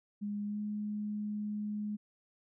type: tone with pitch glide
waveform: sine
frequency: 205.8 to 209.4 Hz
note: G#3 to G#3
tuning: -16 to +15 cents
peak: -34 dBFS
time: 0.21-1.97 s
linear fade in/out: 20 ms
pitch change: +31 cents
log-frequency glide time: 0.45-0.59 s
effects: none